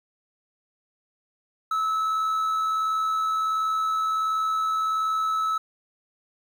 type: tone with amplitude modulation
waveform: triangle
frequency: 1300 Hz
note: E6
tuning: 24 cents flat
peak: -19 dBFS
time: 1.71-5.58 s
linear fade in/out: 5 ms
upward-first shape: sine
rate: 81.4 Hz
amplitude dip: 30%
effects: 9-bit